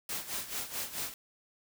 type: noise with tremolo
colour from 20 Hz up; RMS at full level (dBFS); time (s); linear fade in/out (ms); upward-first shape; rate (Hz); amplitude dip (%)
white; -35; 0.09-1.14; 2; sine; 4.6; 75
effects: none